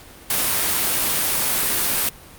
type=noise; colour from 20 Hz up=white; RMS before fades=-20 dBFS; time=0.3-2.09 s; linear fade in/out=2 ms; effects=pink hiss -43 dBFS RMS until 2.38 s + Opus 48 kbps